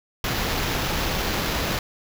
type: noise with sample-and-hold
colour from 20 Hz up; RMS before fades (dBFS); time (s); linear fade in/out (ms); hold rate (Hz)
pink; -25; 0.24-1.79; 2; 8820
effects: none